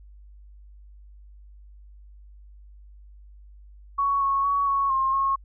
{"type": "tone with pitch steps", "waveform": "sine", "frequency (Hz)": [1116, 1102, 1125, 1108, 1066, 1088], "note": ["C#6", "C#6", "C#6", "C#6", "C6", "C#6"], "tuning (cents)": [11, -11, 25, -1, 32, -33], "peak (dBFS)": -20, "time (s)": [3.98, 5.36], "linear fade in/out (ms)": 10, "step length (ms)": 230, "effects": ["added 50 Hz sine -45 dBFS peak until 5.44 s"]}